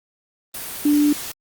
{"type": "tone in noise", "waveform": "sine", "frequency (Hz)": 293.7, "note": "D4", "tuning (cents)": 0, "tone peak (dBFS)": -13, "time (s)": [0.85, 1.13], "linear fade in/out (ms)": 5, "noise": "white", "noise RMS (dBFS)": -31, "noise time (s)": [0.54, 1.32], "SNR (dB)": 15, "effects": ["Opus 24 kbps"]}